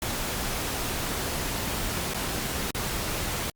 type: noise with dropouts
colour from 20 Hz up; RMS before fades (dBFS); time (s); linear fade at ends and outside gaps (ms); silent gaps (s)
pink; -30; 0.02-3.5; 2; 2.137-2.144 / 2.708-2.746
effects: Opus 48 kbps